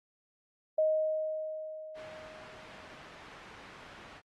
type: tone with exponential decay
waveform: sine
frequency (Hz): 625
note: D#5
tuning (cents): +8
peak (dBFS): -23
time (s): 0.78-3.13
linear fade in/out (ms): 5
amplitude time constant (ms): 510
type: noise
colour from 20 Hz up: white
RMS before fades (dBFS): -41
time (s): 1.94-4.22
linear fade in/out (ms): 50
effects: low-pass 2000 Hz 12 dB/octave + Opus 32 kbps